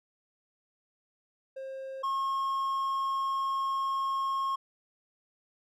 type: tone pair in turn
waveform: triangle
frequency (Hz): 533 / 1081.8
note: C5 / C#6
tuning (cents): +32 / -43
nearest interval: octave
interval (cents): 1225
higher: second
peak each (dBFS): -35 / -26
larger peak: second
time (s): 1.56-2.03 / 2.03-4.56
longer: second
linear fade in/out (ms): 10
effects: none